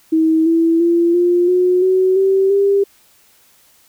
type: tone with pitch steps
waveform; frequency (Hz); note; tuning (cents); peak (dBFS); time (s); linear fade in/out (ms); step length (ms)
sine; 320 / 330.1 / 340.6 / 351.4 / 362.5 / 374 / 385.9 / 398.1; D#4 / E4 / F4 / F4 / F#4 / F#4 / G4 / G4; +49 / +2 / -43 / +11 / -35 / +19 / -27 / +27; -10; 0.12-2.84; 10; 340
effects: white hiss -52 dBFS RMS until 3.88 s